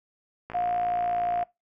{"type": "click train", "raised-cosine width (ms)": 0.5, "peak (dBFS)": -23, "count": 54, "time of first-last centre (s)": [0.5, 1.428], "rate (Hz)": 57.1}
{"type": "tone with pitch glide", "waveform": "sine", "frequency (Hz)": [711, 704.9], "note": ["F5", "F5"], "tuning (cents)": [31, 16], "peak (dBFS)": -24, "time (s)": [0.54, 1.44], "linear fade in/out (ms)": 10, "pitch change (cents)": -15, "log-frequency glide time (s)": [0.83, 1.23]}
{"effects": ["noise-tail reverb RT60 0.2 s tail -21 dB re dry"]}